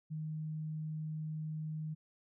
sine tone, 155.56 Hz, D#3, in tune, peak -37 dBFS, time 0.1-1.95 s, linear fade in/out 20 ms, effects none

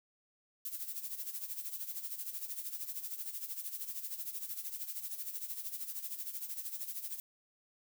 violet noise with tremolo, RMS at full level -39 dBFS, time 0.65-7.2 s, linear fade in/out 2 ms, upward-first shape sine, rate 13 Hz, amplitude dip 70%, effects none

